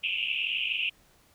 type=band-pass noise; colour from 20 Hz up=pink; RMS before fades=-30 dBFS; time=0.03-0.9 s; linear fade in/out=10 ms; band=2500 to 3000 Hz; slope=96 dB/octave; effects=pink hiss -62 dBFS RMS until 1.34 s